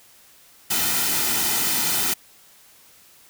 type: noise with comb filter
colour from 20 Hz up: white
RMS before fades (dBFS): -22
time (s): 0.7-2.14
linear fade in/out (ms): 10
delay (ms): 1.8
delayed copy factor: -0.6
effects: white hiss -52 dBFS RMS until 3.29 s